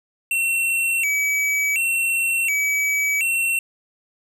square tone with vibrato, 2489 Hz, D#7, in tune, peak -19 dBFS, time 0.31-3.59 s, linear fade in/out 2 ms, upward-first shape square, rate 0.69 Hz, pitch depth 150 cents each way, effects none

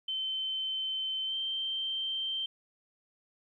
sine tone with pitch glide, 3082 to 3132 Hz, G7 to G7, -30 to -2 cents, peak -31 dBFS, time 0.08-2.46 s, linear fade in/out 5 ms, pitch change +28 cents, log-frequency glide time 1.26-1.35 s, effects 12-bit

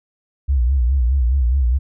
sine tone with vibrato, 64 Hz, C2, 38 cents flat, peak -12 dBFS, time 0.48-1.79 s, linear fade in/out 20 ms, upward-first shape sine, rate 4.8 Hz, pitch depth 150 cents each way, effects tanh soft clip ceiling -8 dBFS

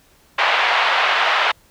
pink band-pass noise, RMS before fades -17 dBFS, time 0.38-1.52 s, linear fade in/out 10 ms, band 710 to 3300 Hz, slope 24 dB/octave, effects pink hiss -54 dBFS RMS until 1.7 s

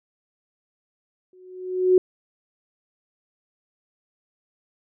sine tone with exponential growth, 368.2 Hz, F#4, 8 cents flat, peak -10 dBFS, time 1.33-1.98 s, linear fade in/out 2 ms, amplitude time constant 140 ms, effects none

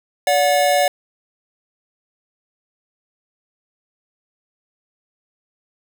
square tone pair together, 576.2 / 727 Hz, D5 / F#5, -33 / -31 cents, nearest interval major third, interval 402 cents, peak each -17 dBFS, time 0.27-0.88 s, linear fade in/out 2 ms, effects none

